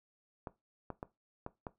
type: clicks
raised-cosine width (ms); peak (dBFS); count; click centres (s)
1; -26; 5; 0.472 / 0.903 / 1.029 / 1.464 / 1.668
effects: noise-tail reverb RT60 0.2 s tail -17 dB re dry